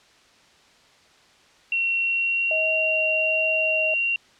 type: tone with pitch glide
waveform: sine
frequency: 2730 to 2757 Hz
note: F7 to F7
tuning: -40 to -23 cents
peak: -20 dBFS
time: 1.72-4.16 s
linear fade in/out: 2 ms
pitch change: +17 cents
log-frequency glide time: 2-2.73 s
type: tone with vibrato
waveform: sine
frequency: 632 Hz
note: D#5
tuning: 27 cents sharp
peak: -25 dBFS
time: 2.51-3.94 s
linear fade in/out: 2 ms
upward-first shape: triangle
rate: 1.3 Hz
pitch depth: 9 cents each way
effects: white hiss -55 dBFS RMS until 4.39 s + low-pass 5000 Hz 12 dB/octave